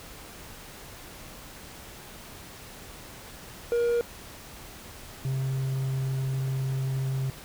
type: tone pair in turn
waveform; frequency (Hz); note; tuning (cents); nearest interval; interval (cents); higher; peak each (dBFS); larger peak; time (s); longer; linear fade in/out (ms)
triangle; 473.8 / 132.96; A#4 / C3; +28 / +28; octave + minor seventh; 2200; first; -20 / -24; first; 3.72-4.01 / 5.25-7.3; second; 0
effects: pink hiss -45 dBFS RMS until 7.44 s